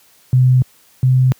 sine tone pair in turn, 127.6 / 128.64 Hz, C3 / C3, -43 / -29 cents, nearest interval unison, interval 14 cents, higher second, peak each -7 / -8 dBFS, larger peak first, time 0.33-0.62 / 1.03-1.32 s, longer neither, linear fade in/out 0 ms, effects white hiss -51 dBFS RMS until 1.39 s + high-pass 80 Hz 12 dB/octave

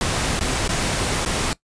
pink noise with dropouts, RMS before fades -22 dBFS, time 0.01-1.53 s, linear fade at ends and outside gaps 1 ms, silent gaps 0.392-0.409 / 0.678-0.691 / 1.25-1.26 s, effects noise-tail reverb RT60 0.1 s tail -19 dB re dry + resampled to 22050 Hz

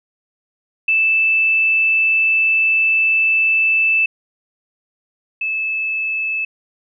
sine tone pair in turn, 2637 / 2614 Hz, E7 / E7, 0 / -15 cents, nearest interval unison, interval 15 cents, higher first, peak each -12 / -18 dBFS, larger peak first, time 0.88-4.06 / 5.41-6.45 s, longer first, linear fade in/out 5 ms, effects none

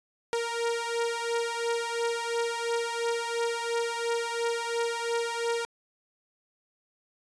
sawtooth beating tone pair, 465.5 / 468.4 Hz, A#4 / A#4, -2 / +8 cents, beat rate 2.9 Hz, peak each -26 / -28 dBFS, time 0.33-5.65 s, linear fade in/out 0 ms, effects resampled to 22050 Hz

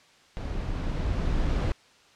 brown noise with level ramp, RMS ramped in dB -32 to -24 dBFS, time 0.37-1.72 s, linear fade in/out 0 ms, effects white hiss -57 dBFS RMS until 2.15 s + low-pass 5000 Hz 12 dB/octave

